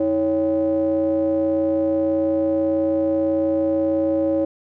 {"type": "ring-modulated tone", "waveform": "triangle", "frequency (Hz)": 116.54, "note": "A#2", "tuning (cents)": 0, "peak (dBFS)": -12, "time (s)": [0, 4.45], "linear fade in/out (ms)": 5, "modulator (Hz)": 437, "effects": []}